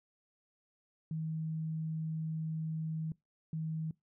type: tone bursts at uneven times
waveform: sine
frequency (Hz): 159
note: D#3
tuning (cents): +38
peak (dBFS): -34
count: 2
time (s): 1.11-3.12 / 3.53-3.91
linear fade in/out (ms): 2
effects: noise-tail reverb RT60 0.2 s tail -23 dB re dry